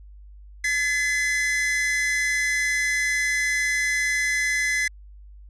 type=tone pair together; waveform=45% pulse; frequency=1710.8 / 2033 Hz; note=A6 / B6; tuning=-49 / +50 cents; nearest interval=minor third; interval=299 cents; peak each=-27 / -22 dBFS; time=0.64-4.88 s; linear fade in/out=5 ms; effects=added 50 Hz sine -42 dBFS peak until 5.49 s + resampled to 22050 Hz